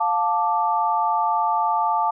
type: chord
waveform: sine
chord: D minor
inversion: first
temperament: just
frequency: 704.8 / 881 / 1174.7 Hz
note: F5 / A5 / D6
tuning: +16 / +2 / 0 cents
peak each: -25 / -20 / -24 dBFS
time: 0-2.11 s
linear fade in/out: 10 ms
effects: none